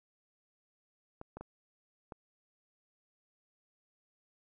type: clicks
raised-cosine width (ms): 1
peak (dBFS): -30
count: 4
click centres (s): 1.214 / 1.37 / 1.41 / 2.122
effects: none